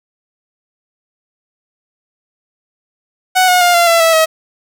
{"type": "tone with pitch steps", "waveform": "sawtooth", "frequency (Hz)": [742, 723.8, 706, 688.7, 671.8, 655.3, 639.3], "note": ["F#5", "F#5", "F5", "F5", "E5", "E5", "D#5"], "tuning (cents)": [5, -38, 19, -24, 33, -10, 47], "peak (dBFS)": -4, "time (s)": [3.35, 4.26], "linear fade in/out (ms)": 20, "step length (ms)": 130, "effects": []}